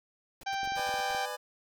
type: noise bursts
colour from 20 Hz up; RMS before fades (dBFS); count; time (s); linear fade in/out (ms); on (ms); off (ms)
pink; -49; 7; 0.41-1.118; 2; 24; 90
type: harmonic tone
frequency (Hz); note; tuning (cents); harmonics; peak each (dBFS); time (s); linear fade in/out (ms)
784; G5; 0; 1 / 2 / 3 / 4 / 5 / 6 / 7 / 8; -32 / -38 / -42 / -44 / -46 / -48 / -49 / -50; 0.46-1.26; 10
type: clicks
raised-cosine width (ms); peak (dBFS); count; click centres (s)
2; -34; 7; 0.632 / 0.675 / 0.721 / 0.795 / 0.892 / 0.941 / 1.148
type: chord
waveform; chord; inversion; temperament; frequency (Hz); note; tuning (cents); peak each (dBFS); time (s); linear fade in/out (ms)
25% pulse; G# diminished; first; just; 498.4 / 598 / 830.6; B4 / D5 / G#5; +16 / +31 / 0; -36; 0.76-1.37; 20
effects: none